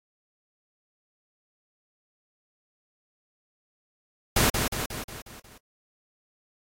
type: noise with echo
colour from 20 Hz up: pink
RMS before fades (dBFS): -21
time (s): 4.36-4.5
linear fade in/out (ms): 5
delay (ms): 180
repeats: 6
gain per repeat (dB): -5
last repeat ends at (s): 5.58
effects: AAC 48 kbps